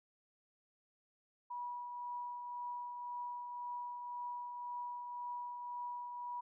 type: tone with tremolo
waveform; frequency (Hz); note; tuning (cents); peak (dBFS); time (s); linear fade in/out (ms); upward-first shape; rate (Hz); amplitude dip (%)
sine; 972; B5; -28; -39; 1.5-6.41; 10; triangle; 1.9; 40
effects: none